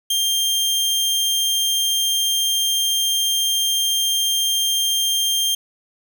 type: tone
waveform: sawtooth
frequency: 3187 Hz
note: G7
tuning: 28 cents sharp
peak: -14 dBFS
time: 0.1-5.55 s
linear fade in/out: 5 ms
effects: none